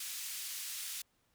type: band-pass noise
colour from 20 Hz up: white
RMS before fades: -42 dBFS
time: 0-1.02 s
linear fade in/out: 5 ms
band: 2300 to 13000 Hz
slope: 12 dB/octave
effects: pink hiss -75 dBFS RMS until 1.34 s